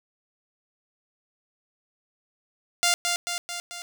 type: tone with echo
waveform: 5% pulse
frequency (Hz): 698.5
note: F5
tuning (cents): 0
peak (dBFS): -8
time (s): 2.83-2.94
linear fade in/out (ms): 0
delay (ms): 220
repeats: 4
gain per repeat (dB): -4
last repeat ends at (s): 3.82
effects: none